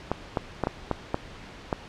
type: clicks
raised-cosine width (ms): 1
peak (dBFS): -10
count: 7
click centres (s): 0.116 / 0.372 / 0.637 / 0.671 / 0.913 / 1.144 / 1.728
effects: pink hiss -44 dBFS RMS until 1.88 s + low-pass 4000 Hz 12 dB/octave